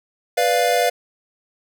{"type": "chord", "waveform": "square", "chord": "B diminished", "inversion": "none", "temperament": "equal", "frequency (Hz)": [493.9, 587.3, 698.5], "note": ["B4", "D5", "F5"], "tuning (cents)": [0, 0, 0], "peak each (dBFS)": [-21, -23, -19], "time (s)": [0.37, 0.9], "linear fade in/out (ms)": 10, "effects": []}